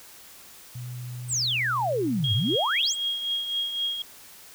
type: tone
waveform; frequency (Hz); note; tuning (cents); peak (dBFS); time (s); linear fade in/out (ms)
sine; 123.47; B2; 0; -33; 0.75-2.56; 5
type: exponential two-way sweep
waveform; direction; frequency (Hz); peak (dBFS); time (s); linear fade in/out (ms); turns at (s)
sine; down then up; 8910 to 94.6 to 8910; -23; 1.28-2.96; 50; 2.34
type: tone with tremolo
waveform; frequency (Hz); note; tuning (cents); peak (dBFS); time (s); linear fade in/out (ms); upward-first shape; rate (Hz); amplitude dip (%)
sine; 3269; G#7; -28; -23; 2.24-4.02; 2; triangle; 3.9; 60
effects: white hiss -48 dBFS RMS until 4.54 s